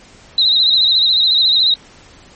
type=tone with vibrato; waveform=sine; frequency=3908 Hz; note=B7; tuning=19 cents flat; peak=-9 dBFS; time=0.38-1.74 s; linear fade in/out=2 ms; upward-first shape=sine; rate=14 Hz; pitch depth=84 cents each way; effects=pink hiss -43 dBFS RMS until 2.35 s + MP3 32 kbps